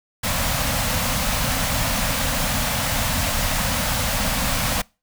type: band-stop noise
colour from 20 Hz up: pink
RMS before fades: -22 dBFS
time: 0.23-4.82 s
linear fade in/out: 10 ms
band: 280 to 490 Hz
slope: 96 dB/octave
effects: noise-tail reverb RT60 0.3 s tail -25 dB re dry